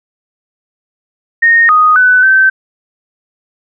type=tone with pitch steps; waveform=sine; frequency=1850 / 1244 / 1499 / 1546 Hz; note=A#6 / D#6 / F#6 / G6; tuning=-14 / -1 / +22 / -24 cents; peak=-4 dBFS; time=1.42-2.5 s; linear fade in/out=10 ms; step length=270 ms; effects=none